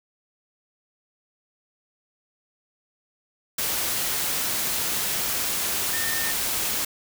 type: tone in noise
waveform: sine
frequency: 1817 Hz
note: A#6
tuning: 45 cents flat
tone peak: -30 dBFS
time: 5.93-6.32 s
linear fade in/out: 5 ms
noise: white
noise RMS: -26 dBFS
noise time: 3.58-6.85 s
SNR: -7 dB
effects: none